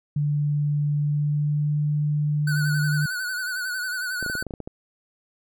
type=tone with pitch glide; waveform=sine; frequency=146.83 to 148.71 Hz; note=D3 to D3; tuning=0 to +22 cents; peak=-20 dBFS; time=0.16-3.06 s; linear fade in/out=5 ms; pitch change=+22 cents; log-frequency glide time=0.96-1.81 s
type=tone with vibrato; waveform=square; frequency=1488 Hz; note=F#6; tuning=9 cents sharp; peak=-27 dBFS; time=2.47-4.43 s; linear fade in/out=5 ms; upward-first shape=sine; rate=11 Hz; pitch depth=59 cents each way
type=clicks; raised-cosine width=2 ms; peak=-20 dBFS; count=10; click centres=4.227 / 4.263 / 4.299 / 4.353 / 4.425 / 4.467 / 4.508 / 4.538 / 4.603 / 4.675 s
effects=none